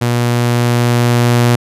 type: tone with level ramp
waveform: sawtooth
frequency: 120.3 Hz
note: B2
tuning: 45 cents flat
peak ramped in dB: -8 to -4 dBFS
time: 0.01-1.56 s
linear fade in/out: 10 ms
effects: resampled to 32000 Hz